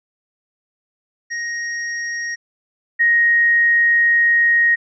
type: tone pair in turn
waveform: square / sine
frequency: 1874 / 1874 Hz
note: A#6 / A#6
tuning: +9 / +9 cents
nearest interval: unison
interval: 0 cents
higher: neither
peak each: -23 / -11 dBFS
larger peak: second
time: 1.3-2.36 / 2.99-4.76 s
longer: second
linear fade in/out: 20 ms
effects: resampled to 16000 Hz